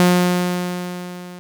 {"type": "tone with level ramp", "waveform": "sawtooth", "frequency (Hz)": 178.7, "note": "F3", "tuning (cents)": 40, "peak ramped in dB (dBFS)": [-6, -30], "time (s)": [0, 1.39], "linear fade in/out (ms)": 0, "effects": []}